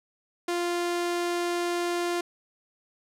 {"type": "tone", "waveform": "sawtooth", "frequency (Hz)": 348.4, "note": "F4", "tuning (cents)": -4, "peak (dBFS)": -22, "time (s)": [0.48, 2.21], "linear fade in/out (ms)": 5, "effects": ["low-pass 11000 Hz 12 dB/octave"]}